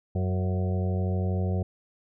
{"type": "harmonic tone with a mistuned harmonic", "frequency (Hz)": 92.5, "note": "F#2", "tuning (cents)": 0, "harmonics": [1, 2, 4, 5, 6, 7, 8], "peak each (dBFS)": [-25, -31, -37, -39, -41, -42, -43], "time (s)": [0.15, 1.63], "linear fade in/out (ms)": 5, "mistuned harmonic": 7, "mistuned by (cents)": 23, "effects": []}